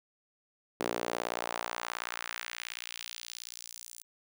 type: tone with high-pass filter sweep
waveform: sawtooth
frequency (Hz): 58.6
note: A#1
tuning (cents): +10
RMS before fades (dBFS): -39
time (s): 0.8-4.03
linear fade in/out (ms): 0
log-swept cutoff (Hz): 370 to 8200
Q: 1.3
effects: none